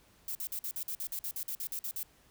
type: noise bursts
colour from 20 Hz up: violet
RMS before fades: -37 dBFS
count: 15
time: 0.28-2.031 s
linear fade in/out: 2 ms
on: 71 ms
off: 49 ms
effects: pink hiss -64 dBFS RMS until 2.3 s